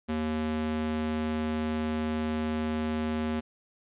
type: tone with high-pass filter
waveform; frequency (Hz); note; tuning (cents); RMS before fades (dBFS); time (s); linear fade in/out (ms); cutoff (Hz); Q
square; 77.78; D#2; 0; -30; 0.08-3.41; 20; 170; 3.3
effects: resampled to 8000 Hz + 10-bit